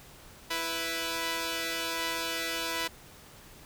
5% pulse tone pair together, 330.1 / 494.5 Hz, E4 / B4, +2 / +2 cents, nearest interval perfect fifth, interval 700 cents, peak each -22 / -22 dBFS, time 0.5-2.88 s, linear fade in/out 10 ms, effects pink hiss -52 dBFS RMS until 3.65 s

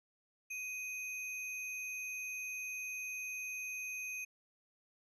sine tone with sample-and-hold, 2500 Hz, D#7, 8 cents sharp, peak -39 dBFS, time 0.5-4.25 s, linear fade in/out 10 ms, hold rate 8820 Hz, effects resampled to 24000 Hz

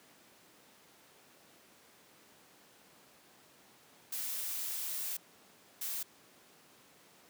blue noise bursts at uneven times, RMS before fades -38 dBFS, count 2, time 4.12-5.17 / 5.81-6.03 s, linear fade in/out 5 ms, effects pink hiss -61 dBFS RMS until 7.29 s + high-pass 200 Hz 12 dB/octave

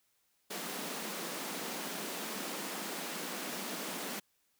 pink high-pass noise, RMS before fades -40 dBFS, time 0.5-4.2 s, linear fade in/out 10 ms, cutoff 170 Hz, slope 96 dB/octave, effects white hiss -75 dBFS RMS until 4.59 s

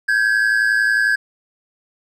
triangle tone pair together, 1568 / 1679.1 Hz, G6 / G#6, 0 / +19 cents, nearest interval minor second, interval 119 cents, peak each -15 dBFS, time 0.08-1.16 s, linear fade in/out 10 ms, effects none

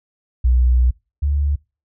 sine tone pair in turn, 61.74 / 71.89 Hz, B1 / D2, 0 / -36 cents, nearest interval minor third, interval 264 cents, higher second, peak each -11 / -15 dBFS, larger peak first, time 0.44-0.91 / 1.22-1.56 s, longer first, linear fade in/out 10 ms, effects noise-tail reverb RT60 0.3 s tail -25 dB re dry

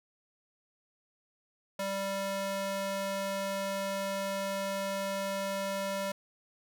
square tone with high-pass filter, 196 Hz, G3, in tune, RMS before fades -34 dBFS, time 1.79-6.12 s, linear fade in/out 5 ms, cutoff 430 Hz, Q 1.4, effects none

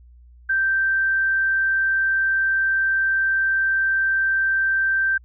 sine tone, 1565 Hz, G6, 3 cents flat, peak -17 dBFS, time 0.49-5.18 s, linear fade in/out 10 ms, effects added 60 Hz sine -45 dBFS peak until 5.24 s

